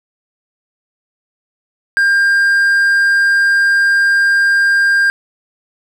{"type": "tone", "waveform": "triangle", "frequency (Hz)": 1600, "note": "G6", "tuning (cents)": 35, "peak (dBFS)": -7, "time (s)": [1.97, 5.1], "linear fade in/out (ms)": 0, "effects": []}